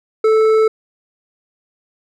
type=tone with hard clipping; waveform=sine; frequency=438.4 Hz; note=A4; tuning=6 cents flat; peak=-11 dBFS; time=0.24-0.68 s; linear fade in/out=5 ms; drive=7 dB; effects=none